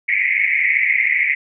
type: band-pass noise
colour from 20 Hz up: pink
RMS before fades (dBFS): -17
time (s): 0.08-1.35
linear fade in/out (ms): 10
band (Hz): 2000 to 2300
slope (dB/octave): 96
effects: none